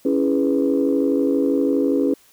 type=chord; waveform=sine; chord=C# minor seventh; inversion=none; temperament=equal; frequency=277.2 / 329.6 / 415.3 / 493.9 Hz; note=C#4 / E4 / G#4 / B4; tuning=0 / 0 / 0 / 0 cents; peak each=-18 / -23 / -22 / -23 dBFS; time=0.05-2.14 s; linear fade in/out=5 ms; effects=tanh soft clip ceiling -7 dBFS + white hiss -54 dBFS RMS until 2.32 s